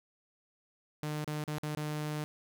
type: tone with dropouts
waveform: sawtooth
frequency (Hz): 151.1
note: D3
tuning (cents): +50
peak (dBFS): -30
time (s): 1.03-2.24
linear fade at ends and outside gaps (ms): 0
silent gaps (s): 1.244-1.277 / 1.439-1.478 / 1.583-1.633 / 1.749-1.772
effects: none